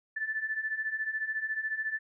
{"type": "beating tone pair", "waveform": "sine", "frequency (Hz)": [1744, 1758], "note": ["A6", "A6"], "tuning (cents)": [-16, -2], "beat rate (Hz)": 14, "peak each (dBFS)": [-36, -32], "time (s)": [0.16, 1.99], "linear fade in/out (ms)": 10, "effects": []}